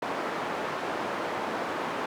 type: band-pass noise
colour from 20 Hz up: white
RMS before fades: -32 dBFS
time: 0.02-2.06 s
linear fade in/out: 5 ms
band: 240 to 1100 Hz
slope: 12 dB/octave
effects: none